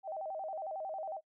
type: tone with vibrato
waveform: sine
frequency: 698.5 Hz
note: F5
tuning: in tune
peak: -37 dBFS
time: 0.03-1.21 s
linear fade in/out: 50 ms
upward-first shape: square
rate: 11 Hz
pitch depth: 180 cents each way
effects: noise-tail reverb RT60 0.1 s tail -23 dB re dry